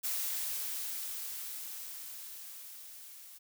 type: noise with level ramp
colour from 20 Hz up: blue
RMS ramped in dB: -34 to -52 dBFS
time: 0.03-3.39 s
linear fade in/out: 20 ms
effects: none